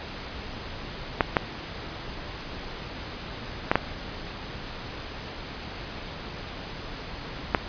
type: clicks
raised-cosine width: 0.5 ms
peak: -3 dBFS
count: 5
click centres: 1.208 / 1.368 / 3.715 / 3.756 / 7.548 s
effects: pink hiss -37 dBFS RMS until 7.68 s + resampled to 11025 Hz